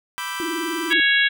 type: chord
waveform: 25% pulse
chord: E minor seventh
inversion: second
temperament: equal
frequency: 987.8 / 1174.7 / 1318.5 / 1568 Hz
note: B5 / D6 / E6 / G6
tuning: 0 / 0 / 0 / 0 cents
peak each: -27 / -30 / -32 / -27 dBFS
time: 0.18-0.93 s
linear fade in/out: 0 ms
type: tone with vibrato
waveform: sine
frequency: 329.6 Hz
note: E4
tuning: in tune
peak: -25 dBFS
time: 0.4-1 s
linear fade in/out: 0 ms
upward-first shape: triangle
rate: 20 Hz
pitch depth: 170 cents each way
type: harmonic tone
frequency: 554 Hz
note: C#5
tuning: 1 cent flat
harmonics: 3 / 4 / 5 / 6 / 7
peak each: -17 / -22 / -24 / -22 / -28 dBFS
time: 0.9-1.29 s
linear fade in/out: 20 ms
effects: none